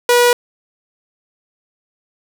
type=tone; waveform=sawtooth; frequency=484.9 Hz; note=B4; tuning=32 cents flat; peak=-5 dBFS; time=0.09-0.33 s; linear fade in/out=2 ms; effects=none